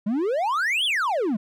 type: exponential two-way sweep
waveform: triangle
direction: up then down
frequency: 194.3 to 3520 to 194.3 Hz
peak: -19 dBFS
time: 0.06-1.37 s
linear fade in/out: 10 ms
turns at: 0.85 s
effects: none